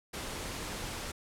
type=noise; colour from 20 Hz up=pink; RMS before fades=-39 dBFS; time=0.13-1.12 s; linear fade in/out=10 ms; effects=low-pass 11000 Hz 12 dB/octave